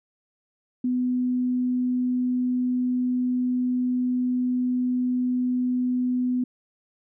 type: tone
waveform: sine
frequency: 250 Hz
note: B3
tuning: 21 cents sharp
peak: -21 dBFS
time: 0.84-6.44 s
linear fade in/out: 5 ms
effects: none